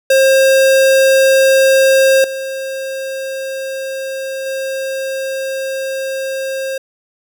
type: tone with level steps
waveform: square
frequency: 534 Hz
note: C5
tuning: 35 cents sharp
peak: -8 / -21 / -19 dBFS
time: 0.1-6.78 s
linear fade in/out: 5 ms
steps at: 2.24 / 4.46 s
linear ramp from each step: 2 ms
effects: none